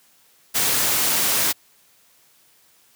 white noise, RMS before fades -20 dBFS, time 0.54-1.53 s, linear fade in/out 20 ms, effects white hiss -57 dBFS RMS until 2.95 s + high-pass 80 Hz 12 dB/octave

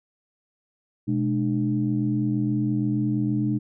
sine tone cluster, 125.5 / 211.8 / 300.4 Hz, B2 / G#3 / D4, +28 / +34 / +39 cents, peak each -25 dBFS, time 1.07-3.59 s, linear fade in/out 20 ms, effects tanh soft clip ceiling -11 dBFS

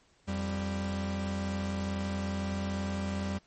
45% pulse tone pair together, 87.19 / 196 Hz, F2 / G3, -2 / 0 cents, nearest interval octave + major second, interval 1402 cents, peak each -35 / -33 dBFS, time 0.27-3.39 s, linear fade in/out 20 ms, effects pink hiss -66 dBFS RMS until 3.46 s + MP3 32 kbps

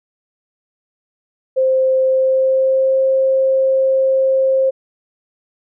sine tone with pitch glide, 523.3 to 530.6 Hz, C5 to C5, 0 to +24 cents, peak -11 dBFS, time 1.56-4.71 s, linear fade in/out 20 ms, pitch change +24 cents, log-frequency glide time 2.03-3 s, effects none

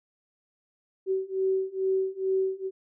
sine beating tone pair, 379.9 / 382.2 Hz, F#4 / G4, +46 / -44 cents, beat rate 2.3 Hz, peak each -28 / -27 dBFS, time 1.06-2.71 s, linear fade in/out 50 ms, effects none

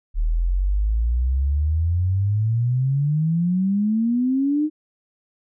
sine exponential sweep, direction up, 37.6 to 311.1 Hz, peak -17 dBFS, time 0.14-4.7 s, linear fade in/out 50 ms, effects none

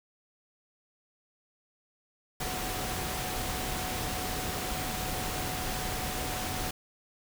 sine tone in noise, 740 Hz, F#5, in tune, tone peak -40 dBFS, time 2.4-6.71 s, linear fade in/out 5 ms, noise pink, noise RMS -34 dBFS, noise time 2.4-6.71 s, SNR -9 dB, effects none

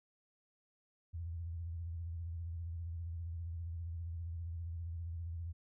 sine tone with vibrato, 84 Hz, E2, 33 cents sharp, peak -39 dBFS, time 1.13-5.53 s, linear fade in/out 20 ms, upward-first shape square, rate 15 Hz, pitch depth 58 cents each way, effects none

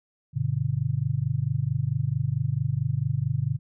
sine chord, G major, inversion none, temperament just, 98 / 122.5 / 147 Hz, G2 / B2 / D3, 0 / -14 / +2 cents, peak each -31 / -26 / -27 dBFS, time 0.33-3.59 s, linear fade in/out 50 ms, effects none

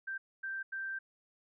sine tone bursts at uneven times, 1568 Hz, G6, in tune, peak -36 dBFS, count 3, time 0.07-0.18 / 0.43-0.63 / 0.72-0.99 s, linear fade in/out 10 ms, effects none

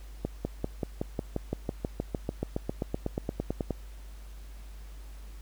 accelerating click train, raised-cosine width 2 ms, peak -16 dBFS, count 25, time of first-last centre 0.25-3.707 s, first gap 200 ms, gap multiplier 0.97, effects added 50 Hz sine -42 dBFS peak until 5.41 s + pink hiss -57 dBFS RMS until 5.41 s

